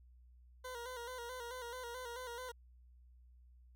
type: tone with vibrato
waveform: 20% pulse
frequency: 490 Hz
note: B4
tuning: 14 cents flat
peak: -39 dBFS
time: 0.64-2.52 s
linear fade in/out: 10 ms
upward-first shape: square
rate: 4.6 Hz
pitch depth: 62 cents each way
effects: added 61 Hz sine -59 dBFS peak until 3.75 s